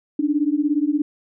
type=beating tone pair; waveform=sine; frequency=286.7 / 303.7 Hz; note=D4 / D#4; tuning=-42 / -42 cents; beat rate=17 Hz; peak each=-20 dBFS; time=0.19-1.02 s; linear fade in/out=5 ms; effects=none